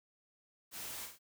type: noise with echo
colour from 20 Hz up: white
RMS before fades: -45 dBFS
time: 0.71-1.09 s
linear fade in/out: 50 ms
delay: 50 ms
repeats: 2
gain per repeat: -6 dB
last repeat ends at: 1.19 s
effects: none